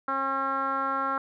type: tone with low-pass filter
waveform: 10% pulse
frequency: 270 Hz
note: C#4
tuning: 45 cents flat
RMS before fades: -28 dBFS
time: 0.08-1.18 s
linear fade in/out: 2 ms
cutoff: 1300 Hz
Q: 5
effects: none